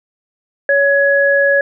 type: tone pair together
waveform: sine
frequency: 561 / 1679.1 Hz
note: C#5 / G#6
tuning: +21 / +19 cents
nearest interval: octave + perfect fifth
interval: 1898 cents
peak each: -12 dBFS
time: 0.69-1.61 s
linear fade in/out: 2 ms
effects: none